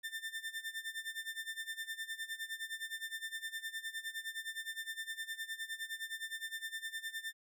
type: tone with tremolo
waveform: 30% pulse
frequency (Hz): 1792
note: A6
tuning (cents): +31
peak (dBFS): -35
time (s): 0.03-7.33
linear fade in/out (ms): 20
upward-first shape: sine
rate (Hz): 9.7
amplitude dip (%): 85
effects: none

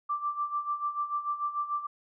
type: tone with tremolo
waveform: sine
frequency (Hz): 1174.7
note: D6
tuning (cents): 0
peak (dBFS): -26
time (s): 0.09-1.87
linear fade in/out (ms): 10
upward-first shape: sine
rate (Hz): 6.8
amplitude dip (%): 75
effects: none

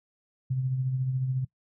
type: tone with tremolo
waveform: sine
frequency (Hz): 130.1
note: C3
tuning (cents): -9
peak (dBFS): -23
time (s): 0.5-1.45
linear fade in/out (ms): 10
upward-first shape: triangle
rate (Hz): 14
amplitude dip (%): 50
effects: noise-tail reverb RT60 0.1 s tail -21 dB re dry

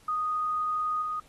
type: tone with level steps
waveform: sine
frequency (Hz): 1241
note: D#6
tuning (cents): -5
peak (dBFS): -26 / -29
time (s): 0.08-1.2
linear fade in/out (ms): 5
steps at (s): 1.02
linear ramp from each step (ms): 5
effects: pink hiss -59 dBFS RMS until 1.28 s + AAC 32 kbps

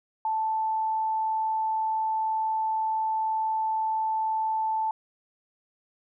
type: tone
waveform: sine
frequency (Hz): 879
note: A5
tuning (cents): -2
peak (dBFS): -24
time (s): 0.25-4.91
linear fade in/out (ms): 2
effects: none

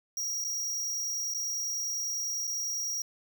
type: tone with dropouts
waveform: square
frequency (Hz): 5690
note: F8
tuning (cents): +31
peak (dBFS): -31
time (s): 0.17-3.02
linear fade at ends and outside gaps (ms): 2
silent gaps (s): 0.442-0.447 / 1.339-1.346 / 2.471-2.475
effects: none

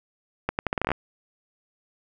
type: accelerating click train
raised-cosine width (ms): 0.5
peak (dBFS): -9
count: 11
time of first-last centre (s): 0.49-0.917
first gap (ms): 99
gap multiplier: 0.79
effects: none

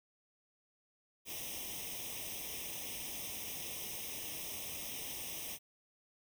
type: noise with comb filter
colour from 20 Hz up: white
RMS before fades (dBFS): -43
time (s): 1.25-5.59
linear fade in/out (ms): 50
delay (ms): 0.34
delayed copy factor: +0.95
effects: none

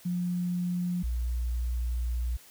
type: tone pair in turn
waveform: sine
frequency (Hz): 177.5 / 60.01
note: F3 / B1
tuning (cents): +28 / -49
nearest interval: octave + perfect fifth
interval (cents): 1877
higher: first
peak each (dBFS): -27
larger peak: neither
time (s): 0.05-1.03 / 1.03-2.37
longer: second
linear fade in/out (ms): 10
effects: white hiss -54 dBFS RMS until 2.5 s

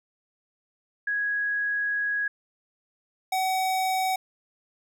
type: tone pair in turn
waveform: sine / square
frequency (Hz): 1661.2 / 754.2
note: G#6 / F#5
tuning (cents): 0 / +33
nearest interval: octave + major second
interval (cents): 1367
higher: first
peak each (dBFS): -24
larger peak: neither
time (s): 1.07-2.28 / 3.32-4.16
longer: first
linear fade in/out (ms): 5
effects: none

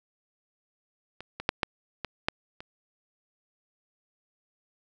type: clicks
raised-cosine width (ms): 0.3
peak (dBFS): -24 / -19 / -6 / -8 / -16 / -8 / -25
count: 7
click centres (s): 1.206 / 1.4 / 1.491 / 1.632 / 2.047 / 2.285 / 2.605
effects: none

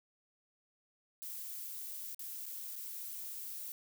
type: noise with dropouts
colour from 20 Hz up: violet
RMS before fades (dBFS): -44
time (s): 1.22-3.72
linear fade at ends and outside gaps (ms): 0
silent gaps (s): 2.146-2.193 / 2.456-2.464 / 2.756-2.762
effects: none

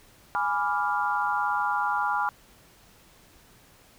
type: chord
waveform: sine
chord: G# diminished seventh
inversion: none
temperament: equal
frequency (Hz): 830.6 / 987.8 / 1174.7 / 1396.9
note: G#5 / B5 / D6 / F6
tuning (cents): 0 / 0 / 0 / 0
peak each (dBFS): -28 / -29 / -31 / -29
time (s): 0.35-2.29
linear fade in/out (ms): 0
effects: pink hiss -56 dBFS RMS until 3.98 s

